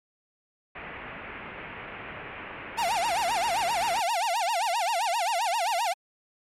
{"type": "low-pass noise", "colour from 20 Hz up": "white", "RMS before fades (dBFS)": -40, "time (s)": [0.75, 4], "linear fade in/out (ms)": 5, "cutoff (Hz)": 2600, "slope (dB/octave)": 48}
{"type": "tone with vibrato", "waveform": "45% pulse", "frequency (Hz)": 802, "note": "G5", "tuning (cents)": 39, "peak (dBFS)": -24, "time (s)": [2.77, 5.94], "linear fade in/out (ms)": 20, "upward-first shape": "sine", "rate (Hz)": 7.6, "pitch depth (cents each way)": 300}
{"effects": ["low-pass 12000 Hz 12 dB/octave", "MP3 64 kbps"]}